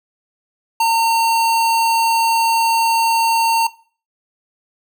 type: tone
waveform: square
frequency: 912 Hz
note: A#5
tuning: 38 cents flat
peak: -13 dBFS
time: 0.8-3.67 s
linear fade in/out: 5 ms
effects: noise-tail reverb RT60 0.4 s tail -18 dB re dry